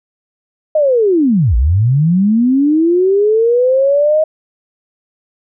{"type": "linear two-way sweep", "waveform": "sine", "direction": "down then up", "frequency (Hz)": [632, 53.1, 632], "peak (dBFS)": -8, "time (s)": [0.75, 4.24], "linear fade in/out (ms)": 5, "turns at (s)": 1.56, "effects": []}